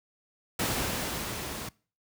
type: noise with level ramp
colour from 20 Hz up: pink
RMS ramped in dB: -28 to -38 dBFS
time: 0.59-1.69 s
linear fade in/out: 5 ms
effects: noise-tail reverb RT60 0.4 s tail -24 dB re dry + high-pass 60 Hz 12 dB/octave